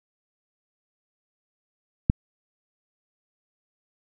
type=click; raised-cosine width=5 ms; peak=-5 dBFS; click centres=2.099 s; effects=none